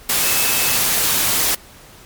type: tone in noise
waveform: sine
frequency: 2600 Hz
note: E7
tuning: 24 cents flat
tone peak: -26 dBFS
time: 0.23-0.77 s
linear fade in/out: 5 ms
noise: white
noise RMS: -17 dBFS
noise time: 0.09-1.55 s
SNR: -12 dB
effects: pink hiss -43 dBFS RMS until 2.05 s + MP3 96 kbps